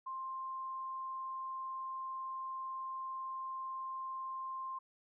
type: tone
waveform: sine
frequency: 1053 Hz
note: C6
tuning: 11 cents sharp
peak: -39 dBFS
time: 0.06-4.79 s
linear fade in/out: 10 ms
effects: none